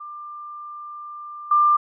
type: tone with level steps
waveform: sine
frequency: 1191 Hz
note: D6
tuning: 24 cents sharp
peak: -33 / -13 dBFS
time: 0-1.77 s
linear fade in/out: 10 ms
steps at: 1.51 s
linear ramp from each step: 5 ms
effects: none